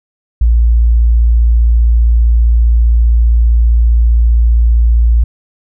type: tone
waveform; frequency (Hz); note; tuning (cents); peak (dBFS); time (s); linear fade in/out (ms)
sine; 57.6; A#1; -20; -5; 0.41-5.24; 5
effects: none